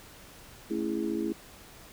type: chord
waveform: sine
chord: A major seventh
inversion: none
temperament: just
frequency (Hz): 220 / 275 / 330 / 412.5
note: A3 / C#4 / E4 / G#4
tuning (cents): 0 / -14 / +2 / -12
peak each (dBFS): -34 / -36 / -31 / -36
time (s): 0.7-1.33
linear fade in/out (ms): 10
effects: pink hiss -51 dBFS RMS until 1.92 s